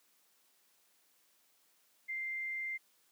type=tone; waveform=sine; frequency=2093 Hz; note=C7; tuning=in tune; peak=-36 dBFS; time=2.08-2.78 s; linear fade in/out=20 ms; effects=white hiss -71 dBFS RMS until 3.11 s + high-pass 200 Hz 12 dB/octave